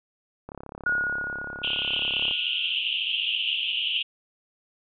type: click train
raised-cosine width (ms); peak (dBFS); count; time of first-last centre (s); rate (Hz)
1; -24; 64; 0.49-2.311; 34.6
type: tone with exponential decay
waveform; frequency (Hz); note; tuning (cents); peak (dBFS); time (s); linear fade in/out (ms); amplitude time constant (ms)
sine; 1448; F#6; -38; -20; 0.86-2.75; 5; 410
type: band-pass noise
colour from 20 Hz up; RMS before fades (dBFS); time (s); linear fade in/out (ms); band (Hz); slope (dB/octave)
white; -27; 1.63-4.03; 10; 2700 to 3200; 96
effects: none

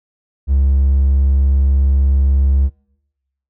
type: tone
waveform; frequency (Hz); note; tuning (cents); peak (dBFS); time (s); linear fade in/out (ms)
triangle; 68.3; C#2; -25; -7; 0.47-2.7; 50
effects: noise-tail reverb RT60 0.9 s tail -26 dB re dry + tanh soft clip ceiling -4 dBFS

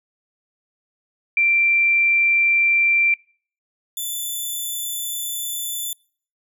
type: tone pair in turn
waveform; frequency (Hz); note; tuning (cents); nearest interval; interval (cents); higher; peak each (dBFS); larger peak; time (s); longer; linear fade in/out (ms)
sine / 5% pulse; 2356 / 3507; D7 / A7; +5 / -6; perfect fifth; 689; second; -14 / -17; first; 1.37-3.14 / 3.97-5.93; second; 2
effects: noise-tail reverb RT60 0.5 s tail -26 dB re dry

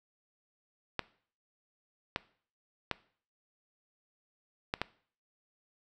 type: clicks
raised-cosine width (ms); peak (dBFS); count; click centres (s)
0.3; -14; 5; 0.993 / 2.161 / 2.913 / 4.739 / 4.816
effects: noise-tail reverb RT60 0.5 s tail -20 dB re dry

